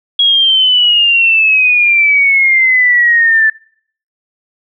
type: exponential sweep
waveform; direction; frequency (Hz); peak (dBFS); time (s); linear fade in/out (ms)
sine; down; 3322 to 1752; -6; 0.19-3.5; 5
effects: noise-tail reverb RT60 0.6 s tail -26 dB re dry